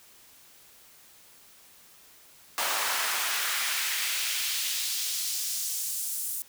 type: noise with high-pass filter sweep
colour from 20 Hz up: pink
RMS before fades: -30 dBFS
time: 2.58-6.42 s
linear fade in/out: 0 ms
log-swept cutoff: 840 to 10000 Hz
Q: 1.1
effects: white hiss -55 dBFS RMS until 6.48 s